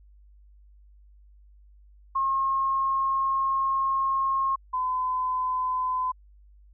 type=tone pair in turn; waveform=sine; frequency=1077 / 1016.6 Hz; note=C6 / B5; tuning=+50 / +50 cents; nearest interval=minor second; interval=100 cents; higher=first; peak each=-22 / -24 dBFS; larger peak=first; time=2.15-4.56 / 4.73-6.12 s; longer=first; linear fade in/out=10 ms; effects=added 50 Hz sine -51 dBFS peak until 6.73 s